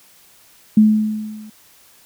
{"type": "tone with level ramp", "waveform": "sine", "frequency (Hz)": 214.9, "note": "A3", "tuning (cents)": -41, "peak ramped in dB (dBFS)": [-5, -35], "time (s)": [0.77, 1.5], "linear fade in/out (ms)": 5, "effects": ["white hiss -50 dBFS RMS until 2.05 s"]}